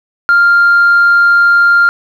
sine tone, 1396.9 Hz, F6, in tune, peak -3 dBFS, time 0.29-1.89 s, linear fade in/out 0 ms, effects tanh soft clip ceiling -2 dBFS + 7-bit

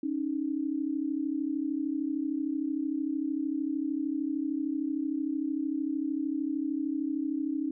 sine tone pair together, 276.8 / 310 Hz, C#4 / D#4, -2 / -6 cents, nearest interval major second, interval 196 cents, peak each -31 / -31 dBFS, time 0.03-7.71 s, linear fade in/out 5 ms, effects none

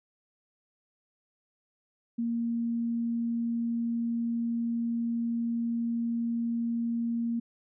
sine tone, 233.1 Hz, A#3, in tune, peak -27 dBFS, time 2.18-7.4 s, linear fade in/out 10 ms, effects none

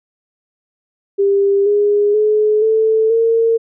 sine tone with pitch steps, 397.9 / 411.7 / 426 / 440.7 / 456 Hz, G4 / G#4 / G#4 / A4 / A#4, +26 / -15 / +44 / +3 / -38 cents, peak -10 dBFS, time 1.18-3.58 s, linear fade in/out 20 ms, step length 480 ms, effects none

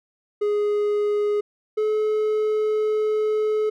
triangle tone pair in turn, 415.3 / 429 Hz, G#4 / A4, 0 / -44 cents, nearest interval minor second, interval 56 cents, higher second, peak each -17 dBFS, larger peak neither, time 0.41-1.41 / 1.77-3.7 s, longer second, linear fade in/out 10 ms, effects none

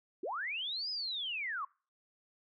sine linear two-way sweep, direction up then down, 299.5 to 5100 to 1026 Hz, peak -35 dBFS, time 0.23-1.65 s, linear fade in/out 5 ms, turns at 0.9 s, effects noise-tail reverb RT60 0.4 s tail -26 dB re dry

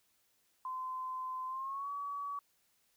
sine tone with pitch glide, 1030 to 1136.3 Hz, C6 to C#6, -28 to +43 cents, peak -37 dBFS, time 0.65-2.39 s, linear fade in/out 2 ms, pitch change +171 cents, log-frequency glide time 1.47-1.9 s, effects white hiss -74 dBFS RMS until 2.96 s

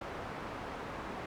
white low-pass noise, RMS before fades -42 dBFS, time 0.01-1.26 s, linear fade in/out 5 ms, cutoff 1100 Hz, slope 12 dB/octave, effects none

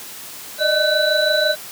sine tone cluster, 598 / 624 / 1516 / 3960 Hz, D5 / D#5 / F#6 / B7, +31 / +5 / +42 / +4 cents, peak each -20 dBFS, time 0.58-1.56 s, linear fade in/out 50 ms, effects white hiss -35 dBFS RMS until 1.71 s + high-pass 100 Hz 12 dB/octave

